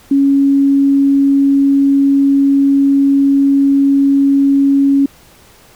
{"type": "tone", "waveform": "sine", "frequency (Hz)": 277.2, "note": "C#4", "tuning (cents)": 0, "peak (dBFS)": -7, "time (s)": [0.11, 5.06], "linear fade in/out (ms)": 5, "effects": ["pink hiss -44 dBFS RMS until 5.75 s"]}